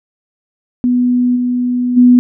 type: tone with level steps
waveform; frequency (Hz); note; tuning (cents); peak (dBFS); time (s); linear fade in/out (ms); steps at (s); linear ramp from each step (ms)
sine; 246.9; B3; 0; -9 / -12 / -3; 0.84-2.19; 0; 1.35 / 1.96; 20
effects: none